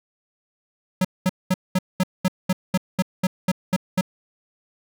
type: tone bursts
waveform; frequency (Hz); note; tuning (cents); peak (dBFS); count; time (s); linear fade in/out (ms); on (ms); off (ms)
square; 185; F#3; 0; -17; 13; 1.01-4.011; 5; 37; 210
effects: none